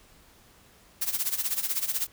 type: noise with tremolo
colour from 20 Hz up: blue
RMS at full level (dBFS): -26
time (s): 1.01-2.07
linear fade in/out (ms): 10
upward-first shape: sine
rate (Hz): 16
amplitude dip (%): 80
effects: pink hiss -57 dBFS RMS until 2.12 s

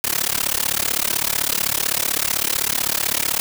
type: noise with amplitude modulation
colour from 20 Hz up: white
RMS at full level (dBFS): -17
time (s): 0.04-3.4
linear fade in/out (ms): 0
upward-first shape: sine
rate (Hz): 35.8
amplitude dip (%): 100
effects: none

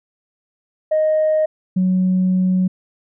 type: tone pair in turn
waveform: sine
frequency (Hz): 622 / 184.92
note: D#5 / F#3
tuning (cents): -1 / -1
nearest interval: octave + major sixth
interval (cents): 2100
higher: first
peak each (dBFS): -12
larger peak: neither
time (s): 0.91-1.46 / 1.76-2.68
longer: second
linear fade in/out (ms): 10
effects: tanh soft clip ceiling -10 dBFS

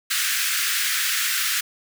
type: high-pass noise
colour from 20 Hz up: pink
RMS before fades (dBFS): -23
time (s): 0.1-1.61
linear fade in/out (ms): 10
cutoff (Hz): 1400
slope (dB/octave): 48
effects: none

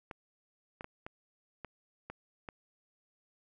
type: clicks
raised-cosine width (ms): 0.5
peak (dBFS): -27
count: 7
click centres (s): 0.112 / 0.809 / 0.844 / 1.065 / 1.647 / 2.1 / 2.488
effects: none

